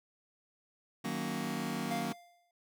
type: chord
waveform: sawtooth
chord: D# minor seventh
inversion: none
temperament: just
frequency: 155.56 / 186.68 / 233.3 / 280 Hz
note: D#3 / F#3 / A#3 / C#4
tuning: 0 / +16 / +2 / +18 cents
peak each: -38 / -35 / -33 / -37 dBFS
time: 1.04-2.13 s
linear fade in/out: 10 ms
type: tone with exponential decay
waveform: square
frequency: 698.5 Hz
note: F5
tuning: in tune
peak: -36 dBFS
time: 1.91-2.51 s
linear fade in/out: 2 ms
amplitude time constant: 130 ms
effects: noise-tail reverb RT60 0.1 s tail -22 dB re dry